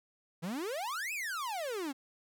45% pulse exponential two-way sweep, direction up then down, 155.56 to 2637 to 258.2 Hz, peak -35 dBFS, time 0.42-1.93 s, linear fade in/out 20 ms, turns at 1.13 s, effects none

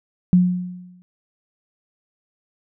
sine tone with exponential decay, 180 Hz, F#3, 47 cents flat, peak -8 dBFS, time 0.33-1.02 s, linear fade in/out 0 ms, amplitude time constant 150 ms, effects none

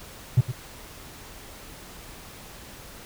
triangle tone with echo, 123.8 Hz, B2, 5 cents sharp, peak -9 dBFS, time 0.37-0.41 s, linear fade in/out 10 ms, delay 110 ms, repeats 1, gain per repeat -14 dB, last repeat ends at 0.52 s, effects tanh soft clip ceiling -10 dBFS + pink hiss -44 dBFS RMS until 3.05 s

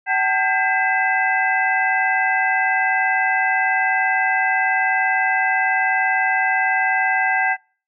sine tone cluster, 759 / 880 / 1597 / 2015 / 2621 Hz, F#5 / A5 / G6 / B6 / E7, +44 / 0 / +32 / +34 / -11 cents, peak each -21 / -27 / -20 / -22 / -28 dBFS, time 0.06-7.57 s, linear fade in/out 50 ms, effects noise-tail reverb RT60 0.4 s tail -26 dB re dry

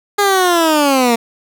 15% pulse linear sweep, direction down, 412.8 to 227.6 Hz, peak -4 dBFS, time 0.18-1.16 s, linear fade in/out 10 ms, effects none

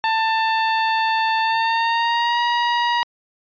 sawtooth tone with pitch glide, 890 to 953.9 Hz, A5 to A#5, +20 to +40 cents, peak -13 dBFS, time 0.04-3.03 s, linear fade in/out 0 ms, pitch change +120 cents, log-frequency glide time 1.41-2.4 s, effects resampled to 11025 Hz

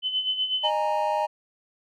sine tone with tremolo, 3033 Hz, F#7, 42 cents sharp, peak -21 dBFS, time 0.02-0.71 s, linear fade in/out 50 ms, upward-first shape sine, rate 8.1 Hz, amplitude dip 65%
triangle chord, D# suspended fourth, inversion none, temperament equal with one note detuned, 613 / 830.6 / 932.3 Hz, D#5 / G#5 / A#5, -26 / 0 / 0 cents, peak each -25 dBFS, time 0.63-1.27 s, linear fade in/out 20 ms
effects none

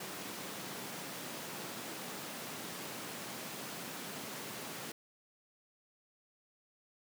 pink high-pass noise, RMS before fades -44 dBFS, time 0-4.92 s, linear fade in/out 5 ms, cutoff 150 Hz, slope 24 dB/octave, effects none

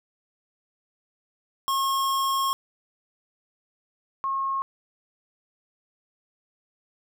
square / sine tone pair in turn, 1083 / 1083 Hz, C#6 / C#6, -41 / -41 cents, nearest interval unison, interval 0 cents, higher neither, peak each -23 / -24 dBFS, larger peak first, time 1.68-2.53 / 4.24-4.62 s, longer first, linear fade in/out 0 ms, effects none

